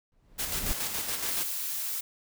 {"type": "noise with exponential growth", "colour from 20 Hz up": "brown", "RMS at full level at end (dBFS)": -29, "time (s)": [0.12, 0.72], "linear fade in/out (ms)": 0, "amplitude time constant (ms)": 130}
{"type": "noise with tremolo", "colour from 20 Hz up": "white", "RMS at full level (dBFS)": -31, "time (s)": [0.38, 1.44], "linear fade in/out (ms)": 20, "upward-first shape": "square", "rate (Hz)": 7.1, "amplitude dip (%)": 40}
{"type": "noise", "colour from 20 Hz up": "blue", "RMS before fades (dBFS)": -33, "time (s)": [1.28, 2.01], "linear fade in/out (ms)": 10}
{"effects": []}